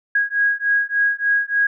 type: beating tone pair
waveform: sine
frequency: 1645 / 1648.4 Hz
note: G#6 / G#6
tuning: -17 / -13 cents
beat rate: 3.4 Hz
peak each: -19 dBFS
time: 0.15-1.67 s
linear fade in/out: 5 ms
effects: none